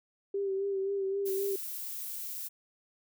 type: tone with vibrato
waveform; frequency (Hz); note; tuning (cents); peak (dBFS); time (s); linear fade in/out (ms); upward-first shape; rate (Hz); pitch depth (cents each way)
sine; 392; G4; 0; -29; 0.34-1.56; 5; sine; 3.8; 35
type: noise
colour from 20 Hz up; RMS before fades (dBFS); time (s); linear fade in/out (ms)
violet; -39; 1.25-2.49; 20
effects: none